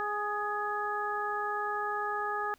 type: harmonic tone with a mistuned harmonic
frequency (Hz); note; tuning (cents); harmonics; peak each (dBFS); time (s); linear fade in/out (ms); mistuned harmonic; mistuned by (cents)
415.3; G#4; 0; 1 / 2 / 3 / 4; -38 / -35 / -34 / -37; 0-2.54; 0; 4; +21
effects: pink hiss -65 dBFS RMS until 2.58 s